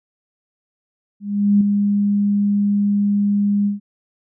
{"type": "tone with ADSR envelope", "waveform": "sine", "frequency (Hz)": 203.4, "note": "G#3", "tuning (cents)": -36, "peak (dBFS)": -9, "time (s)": [1.2, 3.8], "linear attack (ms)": 410, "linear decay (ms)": 3, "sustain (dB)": -5, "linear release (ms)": 140, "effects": []}